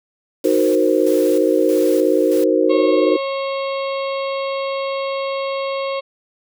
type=chord; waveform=sine; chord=C half-diminished seventh; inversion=first; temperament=equal; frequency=311.1 / 370 / 466.2 / 523.3 Hz; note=Eb4 / Gb4 / Bb4 / C5; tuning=0 / 0 / 0 / 0 cents; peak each=-18 dBFS; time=0.44-3.17 s; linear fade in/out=10 ms
type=noise with tremolo; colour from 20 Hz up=white; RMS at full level=-34 dBFS; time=0.44-2.44 s; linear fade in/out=2 ms; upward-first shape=square; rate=1.6 Hz; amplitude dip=60%
type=harmonic tone; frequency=545 Hz; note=C#5; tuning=29 cents flat; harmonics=1 / 2 / 4 / 5 / 6 / 7 / 8; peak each=-21 / -27 / -33 / -35 / -37 / -38 / -39 dBFS; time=2.69-6.01 s; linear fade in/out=20 ms
effects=none